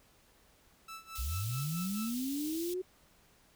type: tone with tremolo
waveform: sawtooth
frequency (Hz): 1318.5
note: E6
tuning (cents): 0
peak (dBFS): -39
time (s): 0.88-2.14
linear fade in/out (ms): 5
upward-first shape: sine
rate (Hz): 4.6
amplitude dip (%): 85
type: band-stop noise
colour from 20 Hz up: white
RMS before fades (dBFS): -44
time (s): 1.15-2.74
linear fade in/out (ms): 5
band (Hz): 110 to 2900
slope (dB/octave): 24
type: linear sweep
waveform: sine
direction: up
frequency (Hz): 55 to 375.2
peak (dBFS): -33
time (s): 1.18-2.82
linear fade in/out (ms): 10
effects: pink hiss -65 dBFS RMS until 3.55 s